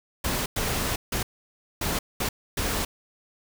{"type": "noise bursts at uneven times", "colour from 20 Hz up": "pink", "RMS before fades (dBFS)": -27, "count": 6, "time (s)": [[0.24, 0.46], [0.56, 0.96], [1.12, 1.23], [1.81, 1.99], [2.2, 2.29], [2.57, 2.85]], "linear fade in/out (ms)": 5, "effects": []}